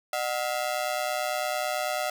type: ring-modulated tone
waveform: sawtooth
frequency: 673 Hz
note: E5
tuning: 36 cents sharp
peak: -20 dBFS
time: 0.13-2.1 s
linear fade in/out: 2 ms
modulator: 64.5 Hz
effects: none